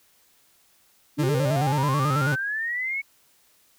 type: linear sweep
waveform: sine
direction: up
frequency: 272.4 to 2233 Hz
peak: -25 dBFS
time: 1.17-3.02 s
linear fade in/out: 20 ms
type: tone with vibrato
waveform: 40% pulse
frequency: 140 Hz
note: C#3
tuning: 18 cents sharp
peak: -21 dBFS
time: 1.18-2.36 s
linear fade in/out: 20 ms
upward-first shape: square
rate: 9.2 Hz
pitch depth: 100 cents each way
effects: white hiss -61 dBFS RMS until 3.78 s